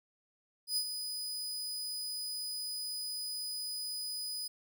sawtooth tone with ADSR envelope, 4978 Hz, D#8, in tune, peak -26 dBFS, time 0.67-4.48 s, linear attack 98 ms, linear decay 69 ms, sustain -8 dB, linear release 10 ms, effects none

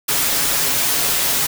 white noise with comb filter, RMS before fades -18 dBFS, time 0.08-1.47 s, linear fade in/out 10 ms, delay 7.2 ms, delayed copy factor +0.5, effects none

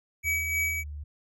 square tone with tremolo, 2277 Hz, C#7, 46 cents sharp, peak -25 dBFS, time 0.23-0.84 s, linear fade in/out 50 ms, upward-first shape sine, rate 3.3 Hz, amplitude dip 45%
sine tone with vibrato, 73.6 Hz, D2, 4 cents sharp, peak -35 dBFS, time 0.24-1.04 s, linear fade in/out 10 ms, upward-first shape triangle, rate 16 Hz, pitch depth 14 cents each way
effects none

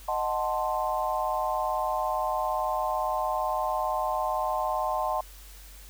sine chord, D# diminished seventh, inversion none, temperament equal, 622.3 / 740 / 880 / 1046.5 Hz, D#5 / F#5 / A5 / C6, 0 / 0 / 0 / 0 cents, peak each -31 dBFS, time 0.08-5.21 s, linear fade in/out 5 ms, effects added 48 Hz sine -46 dBFS peak until 5.89 s + white hiss -51 dBFS RMS until 5.89 s

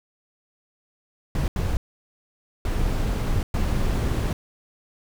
brown noise bursts at uneven times, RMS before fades -23 dBFS, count 4, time 1.35-1.48 / 1.56-1.77 / 2.65-3.43 / 3.54-4.33 s, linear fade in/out 2 ms, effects none

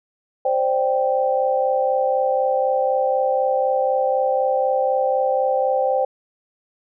sine chord, C suspended second, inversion none, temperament equal, 523.3 / 587.3 / 784 Hz, C5 / D5 / G5, 0 / 0 / 0 cents, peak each -19 / -24 / -21 dBFS, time 0.45-6.05 s, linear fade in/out 5 ms, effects none

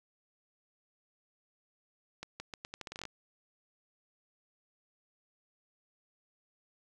accelerating click train, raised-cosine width 0.2 ms, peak -24 dBFS, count 13, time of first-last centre 2.23-3.053 s, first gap 170 ms, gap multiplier 0.81, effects none

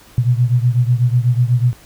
sine beating tone pair, 120 / 128.1 Hz, B2 / C3, -49 / -36 cents, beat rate 8.1 Hz, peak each -13 / -16 dBFS, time 0.18-1.73 s, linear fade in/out 0 ms, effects pink hiss -45 dBFS RMS until 1.85 s

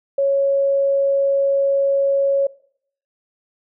sine tone, 553 Hz, C#5, 4 cents flat, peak -14 dBFS, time 0.18-2.47 s, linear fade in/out 5 ms, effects noise-tail reverb RT60 0.6 s tail -20 dB re dry

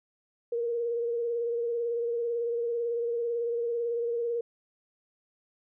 sine tone with vibrato, 470 Hz, A#4, 14 cents sharp, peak -27 dBFS, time 0.52-4.41 s, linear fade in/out 5 ms, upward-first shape sine, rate 18 Hz, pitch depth 30 cents each way, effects none

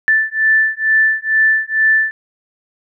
sine beating tone pair, 1760 / 1762.2 Hz, A6 / A6, 0 / +2 cents, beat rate 2.2 Hz, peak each -14 dBFS, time 0.08-2.11 s, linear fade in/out 0 ms, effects none

